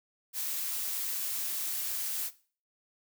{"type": "noise", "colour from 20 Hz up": "blue", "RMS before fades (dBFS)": -34, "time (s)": [0.33, 2.31], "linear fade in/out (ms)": 50, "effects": ["noise-tail reverb RT60 0.4 s tail -17 dB re dry"]}